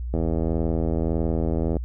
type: click train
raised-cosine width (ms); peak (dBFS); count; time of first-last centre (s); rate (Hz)
2; -12; 134; 0.14-1.768; 81.7
effects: added 60 Hz sine -27 dBFS peak until 1.84 s